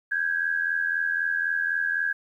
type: tone pair together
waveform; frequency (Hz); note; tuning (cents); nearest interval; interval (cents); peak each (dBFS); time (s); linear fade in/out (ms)
sine; 1570.1 / 1654; G6 / G#6; +2 / -8; minor second; 90; -27 / -25; 0.11-2.13; 10
effects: 10-bit